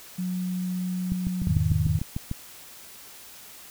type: tone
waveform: sine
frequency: 182.2 Hz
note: F#3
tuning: 26 cents flat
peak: -26 dBFS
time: 0.18-1.52 s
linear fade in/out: 10 ms
type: click train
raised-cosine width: 5 ms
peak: -16 dBFS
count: 9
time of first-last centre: 1.12-2.314 s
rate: 6.7 Hz
type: chord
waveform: sine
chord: E major seventh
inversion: none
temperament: just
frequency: 82.41 / 103.01 / 123.61 / 154.51 Hz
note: E2 / G#2 / B2 / D#3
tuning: 0 / -14 / +2 / -12 cents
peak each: -26 / -26 / -31 / -25 dBFS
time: 1.47-1.99 s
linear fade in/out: 0 ms
effects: white hiss -46 dBFS RMS until 3.7 s